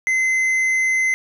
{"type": "tone with tanh clipping", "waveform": "sine", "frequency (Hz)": 2056, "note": "C7", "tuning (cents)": -31, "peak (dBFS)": -17, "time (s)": [0.07, 1.14], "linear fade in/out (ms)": 0, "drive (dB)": 7, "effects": []}